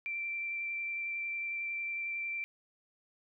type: tone with vibrato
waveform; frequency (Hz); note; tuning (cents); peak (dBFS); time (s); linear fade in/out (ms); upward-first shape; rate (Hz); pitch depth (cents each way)
sine; 2349; D7; 0; -34; 0.06-2.44; 0; sine; 11; 9
effects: none